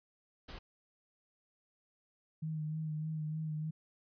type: noise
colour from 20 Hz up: pink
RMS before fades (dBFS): -47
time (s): 0.48-0.59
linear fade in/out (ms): 10
type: tone with vibrato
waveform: sine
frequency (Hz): 155.56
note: D#3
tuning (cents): 0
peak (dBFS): -35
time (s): 2.42-3.71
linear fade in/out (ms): 10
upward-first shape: sine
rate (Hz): 3.3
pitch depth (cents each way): 29
effects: resampled to 11025 Hz